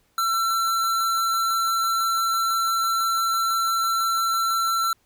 square tone, 1347 Hz, E6, 37 cents sharp, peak -21 dBFS, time 0.18-4.93 s, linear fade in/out 2 ms, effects pink hiss -65 dBFS RMS until 5.05 s

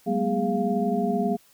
sine tone cluster, 190.3 / 208.6 / 241.1 / 411.3 / 697 Hz, F#3 / G#3 / B3 / G#4 / F5, +49 / +8 / -41 / -17 / -4 cents, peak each -28 dBFS, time 0.06-1.37 s, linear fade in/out 20 ms, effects white hiss -58 dBFS RMS until 1.53 s

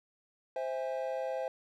triangle chord, C augmented, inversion none, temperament just, 523.3 / 654.1 / 817.6 Hz, C5 / E5 / G#5, 0 / -14 / -27 cents, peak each -33 / -36 / -39 dBFS, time 0.56-1.48 s, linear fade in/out 2 ms, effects none

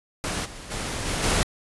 pink noise with level steps, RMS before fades -28 / -40 / -30 / -27 / -22 dBFS, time 0.24-1.43 s, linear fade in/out 0 ms, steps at 0.44 / 0.7 / 1.05 / 1.22 s, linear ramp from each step 20 ms, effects resampled to 24000 Hz

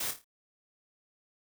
white noise with echo, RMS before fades -34 dBFS, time 0-0.11 s, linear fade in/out 5 ms, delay 27 ms, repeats 5, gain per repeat -7 dB, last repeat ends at 0.245 s, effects none

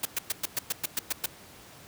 white noise bursts, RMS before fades -28 dBFS, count 10, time 0.03-1.26 s, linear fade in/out 5 ms, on 24 ms, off 110 ms, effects pink hiss -50 dBFS RMS until 1.87 s + high-pass 80 Hz 12 dB/octave

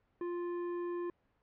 sine tone with tanh clipping, 349.2 Hz, F4, in tune, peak -37 dBFS, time 0.21-1.1 s, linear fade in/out 2 ms, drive 12 dB, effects pink hiss -75 dBFS RMS until 1.42 s + low-pass 2000 Hz 12 dB/octave

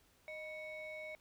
triangle ring-modulated tone, 800 Hz, G5, 35 cents sharp, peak -39 dBFS, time 0.28-1.15 s, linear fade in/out 0 ms, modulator 1420 Hz, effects pink hiss -70 dBFS RMS until 1.2 s

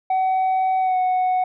sine tone with pitch glide, 754 to 738.5 Hz, F#5 to F#5, +32 to -3 cents, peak -14 dBFS, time 0.1-1.44 s, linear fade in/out 5 ms, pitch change -35 cents, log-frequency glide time 0.8-0.97 s, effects tanh soft clip ceiling -16 dBFS

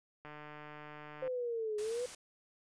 click train, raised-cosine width 0.5 ms, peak -34 dBFS, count 155, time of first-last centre 0.25-1.277 s, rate 150 Hz
sine linear two-way sweep, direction down then up, 524 to 415.3 to 504 Hz, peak -34 dBFS, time 1.22-2.06 s, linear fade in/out 5 ms, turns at 1.79 s
white noise, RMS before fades -48 dBFS, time 1.78-2.15 s, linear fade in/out 5 ms
effects resampled to 22050 Hz

